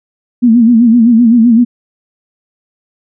sine tone with vibrato, 233.1 Hz, A#3, in tune, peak -3 dBFS, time 0.42-1.65 s, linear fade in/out 20 ms, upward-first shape sine, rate 7.8 Hz, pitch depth 96 cents each way, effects none

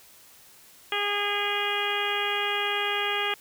harmonic tone, 409.2 Hz, G#4, 26 cents flat, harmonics 1 / 2 / 3 / 4 / 5 / 6 / 7 / 8, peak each -33 / -33 / -33 / -33 / -33 / -33 / -33 / -33 dBFS, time 0.92-3.34 s, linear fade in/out 2 ms, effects white hiss -53 dBFS RMS until 3.4 s

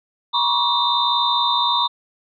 sine tone cluster, 960 / 1084 / 1145 / 3632 / 3981 Hz, B5 / C#6 / D6 / A#7 / B7, -49 / -39 / -44 / -46 / +13 cents, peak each -20 / -26 / -25 / -20 / -26 dBFS, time 0.33-1.88 s, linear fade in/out 20 ms, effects none

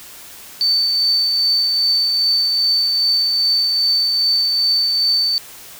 sine tone with tremolo, 4542 Hz, C#8, 41 cents sharp, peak -12 dBFS, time 0.61-5.38 s, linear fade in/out 0 ms, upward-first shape triangle, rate 2.5 Hz, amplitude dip 30%, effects white hiss -38 dBFS RMS until 5.79 s

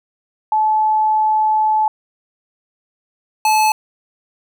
sine / square tone pair in turn, 864 / 864 Hz, A5 / A5, -32 / -32 cents, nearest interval unison, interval 0 cents, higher neither, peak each -12 dBFS, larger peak neither, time 0.52-1.88 / 3.45-3.72 s, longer first, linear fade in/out 2 ms, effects none

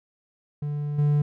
triangle tone with level steps, 146.83 Hz, D3, in tune, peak -24 / -16 dBFS, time 0.62-1.22 s, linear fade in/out 5 ms, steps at 0.98 s, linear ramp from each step 10 ms, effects none

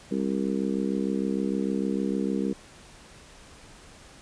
harmonic tone, 66.6 Hz, C2, 31 cents sharp, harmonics 3 / 4 / 5 / 6 / 7, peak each -28 / -30 / -32 / -34 / -35 dBFS, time 0.11-2.53 s, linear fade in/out 5 ms, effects pink hiss -50 dBFS RMS until 4.21 s + resampled to 22050 Hz

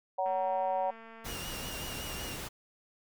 harmonic tone, 187.6 Hz, F#3, 24 cents sharp, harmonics 3 / 4 / 5, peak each -33 / -31 / -35 dBFS, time 0.18-0.91 s, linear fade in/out 10 ms
click train, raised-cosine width 0.5 ms, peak -36 dBFS, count 242, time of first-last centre 0.26-1.326 s, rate 226 Hz
pink noise, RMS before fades -40 dBFS, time 1.24-2.49 s, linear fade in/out 20 ms
sawtooth tone with vibrato, 2838 Hz, F7, 27 cents sharp, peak -40 dBFS, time 1.25-2.39 s, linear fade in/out 50 ms, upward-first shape triangle, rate 5.3 Hz, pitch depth 54 cents each way
effects none

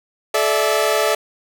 sawtooth chord, A suspended fourth, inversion none, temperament equal with one note detuned, 431.2 / 587.3 / 659.3 Hz, A4 / D5 / E5, -35 / 0 / 0 cents, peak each -16 dBFS, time 0.34-1.15 s, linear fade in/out 5 ms, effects none

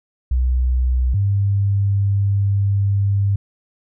sine tone pair in turn, 62.8 / 99.69 Hz, B1 / G2, +30 / +30 cents, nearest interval minor sixth, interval 800 cents, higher second, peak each -14 dBFS, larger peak neither, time 0.31-1.14 / 1.14-3.36 s, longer second, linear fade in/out 5 ms, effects none

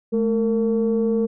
sine tone pair together, 216.1 / 458.2 Hz, A3 / A#4, -31 / -30 cents, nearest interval octave + minor second, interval 1301 cents, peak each -19 dBFS, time 0.12-1.27 s, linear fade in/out 20 ms, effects tanh soft clip ceiling -12 dBFS

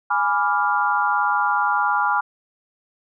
sine chord, G# diminished seventh, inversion none, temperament equal, 830.6 / 987.8 / 1174.7 / 1396.9 Hz, G#5 / B5 / D6 / F6, 0 / 0 / 0 / 0 cents, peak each -22 / -23 / -24 / -22 dBFS, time 0.1-2.21 s, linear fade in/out 10 ms, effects none

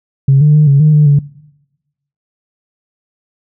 sine tone with pitch steps, 136.5 / 149.3 / 151.6 / 139.7 / 153.2 / 149.9 / 143.5 Hz, C#3 / D3 / D#3 / C#3 / D#3 / D3 / D3, -26 / +29 / -45 / +14 / -27 / +36 / -40 cents, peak -3 dBFS, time 0.28-1.19 s, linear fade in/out 5 ms, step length 130 ms, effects noise-tail reverb RT60 1.0 s tail -22 dB re dry + tanh soft clip ceiling 0 dBFS

